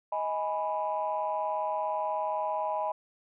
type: chord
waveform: sine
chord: G# minor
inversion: second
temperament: equal with one note detuned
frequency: 628.4 / 830.6 / 987.8 Hz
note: D#5 / G#5 / B5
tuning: +17 / 0 / 0 cents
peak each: -32 dBFS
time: 0.12-2.92 s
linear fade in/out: 5 ms
effects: tanh soft clip ceiling -20 dBFS